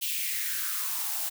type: noise with high-pass filter sweep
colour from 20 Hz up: blue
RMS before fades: -31 dBFS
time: 0.01-1.3 s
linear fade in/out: 20 ms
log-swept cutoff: 3000 to 670 Hz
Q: 3.8
effects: none